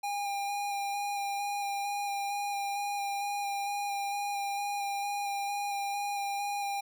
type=tone with vibrato; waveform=square; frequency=807 Hz; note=G#5; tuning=50 cents flat; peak=-32 dBFS; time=0.03-6.81 s; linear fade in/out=10 ms; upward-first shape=square; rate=2.2 Hz; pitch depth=12 cents each way; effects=none